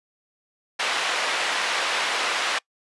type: band-pass noise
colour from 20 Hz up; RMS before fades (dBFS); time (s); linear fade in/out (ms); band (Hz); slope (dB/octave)
white; -25; 0.79-2.59; 10; 580 to 2900; 12
effects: noise-tail reverb RT60 0.1 s tail -25 dB re dry + resampled to 24000 Hz